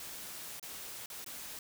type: noise with dropouts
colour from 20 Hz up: white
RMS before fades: -45 dBFS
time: 0-1.59 s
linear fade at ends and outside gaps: 2 ms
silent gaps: 0.597-0.627 / 1.06-1.1 / 1.244-1.262 s
effects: none